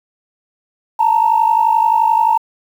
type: tone pair together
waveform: sine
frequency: 880 / 931.5 Hz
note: A5 / A#5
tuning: 0 / -2 cents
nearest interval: minor second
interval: 98 cents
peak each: -12 dBFS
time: 0.99-2.38 s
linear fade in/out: 10 ms
effects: tanh soft clip ceiling -3 dBFS + 7-bit

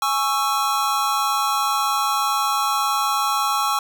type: chord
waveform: square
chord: C# minor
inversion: second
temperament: just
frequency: 831.5 / 1108.7 / 1330.5 Hz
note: G#5 / C#6 / E6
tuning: +2 / 0 / +16 cents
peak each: -25 / -23 / -24 dBFS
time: 0.02-3.79 s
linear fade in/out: 2 ms
effects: none

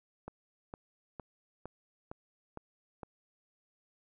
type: click train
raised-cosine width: 1 ms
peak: -28 dBFS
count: 7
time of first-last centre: 0.28-3.032 s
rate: 2.18 Hz
effects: none

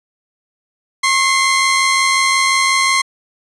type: tone pair together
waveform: sawtooth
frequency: 1079.3 / 2073 Hz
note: C#6 / C7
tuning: -47 / -17 cents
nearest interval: major seventh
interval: 1130 cents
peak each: -11 dBFS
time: 1.03-3.02 s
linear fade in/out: 10 ms
effects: resampled to 24000 Hz

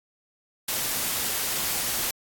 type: noise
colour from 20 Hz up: white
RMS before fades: -27 dBFS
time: 0.68-2.11 s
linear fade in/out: 5 ms
effects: AAC 64 kbps

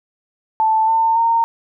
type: tone with pitch steps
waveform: sine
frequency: 880 / 899.5 / 919.5 Hz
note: A5 / A5 / A#5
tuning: 0 / +38 / -24 cents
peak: -12 dBFS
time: 0.6-1.44 s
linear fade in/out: 0 ms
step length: 280 ms
effects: none

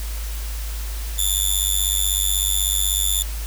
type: tone with amplitude modulation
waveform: 10% pulse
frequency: 3520 Hz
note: A7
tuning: in tune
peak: -7 dBFS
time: 1.18-3.23 s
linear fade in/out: 10 ms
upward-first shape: sine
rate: 96.2 Hz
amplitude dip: 100%
effects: added 53 Hz sine -25 dBFS peak until 3.46 s + white hiss -36 dBFS RMS until 3.46 s

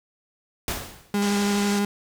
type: noise with exponential decay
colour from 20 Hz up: pink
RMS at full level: -25 dBFS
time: 0.68-1.19 s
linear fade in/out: 1 ms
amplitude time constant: 110 ms
type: tone with vibrato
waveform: 35% pulse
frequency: 202.9 Hz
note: G#3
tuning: 40 cents flat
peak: -19 dBFS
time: 1.14-1.85 s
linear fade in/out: 2 ms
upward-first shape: sine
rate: 12 Hz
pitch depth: 11 cents each way
type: low-pass noise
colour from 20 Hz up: white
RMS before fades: -33 dBFS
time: 1.22-1.79 s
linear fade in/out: 2 ms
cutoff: 7600 Hz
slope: 24 dB/octave
effects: none

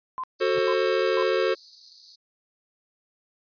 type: tone bursts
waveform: sine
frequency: 1033 Hz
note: C6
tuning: 22 cents flat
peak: -28 dBFS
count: 3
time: 0.18-1.228 s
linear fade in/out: 0 ms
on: 56 ms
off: 440 ms
type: high-pass noise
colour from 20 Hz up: white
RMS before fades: -39 dBFS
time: 0.39-2.16 s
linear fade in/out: 10 ms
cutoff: 4100 Hz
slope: 96 dB/octave
type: chord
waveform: square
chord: F# diminished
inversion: none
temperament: just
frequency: 370 / 444 / 532.8 Hz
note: F#4 / A4 / C5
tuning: 0 / +16 / +31 cents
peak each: -26 dBFS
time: 0.4-1.55 s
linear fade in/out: 20 ms
type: tone with exponential growth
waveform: sawtooth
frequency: 146.83 Hz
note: D3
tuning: in tune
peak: -31 dBFS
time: 0.51-0.59 s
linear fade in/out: 5 ms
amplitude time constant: 17 ms
effects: resampled to 11025 Hz

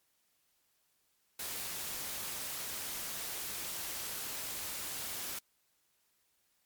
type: noise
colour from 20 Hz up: white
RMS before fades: -40 dBFS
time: 1.39-5.39 s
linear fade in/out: 5 ms
effects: white hiss -75 dBFS RMS until 6.65 s + MP3 96 kbps

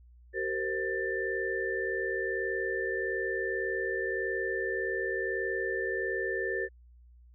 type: tone cluster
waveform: sine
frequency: 382.3 / 463.3 / 525 / 1776 Hz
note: G4 / A#4 / C5 / A6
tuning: -43 / -11 / +6 / +16 cents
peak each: -34 / -36 / -38 / -33 dBFS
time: 0.33-6.69 s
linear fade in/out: 50 ms
effects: added 60 Hz sine -53 dBFS peak until 7.34 s

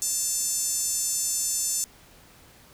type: tone with high-pass filter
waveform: 5% pulse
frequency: 890 Hz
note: A5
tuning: 20 cents sharp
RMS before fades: -27 dBFS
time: 0.02-1.84 s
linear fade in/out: 0 ms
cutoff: 7000 Hz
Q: 2.7
effects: pink hiss -53 dBFS RMS until 2.73 s

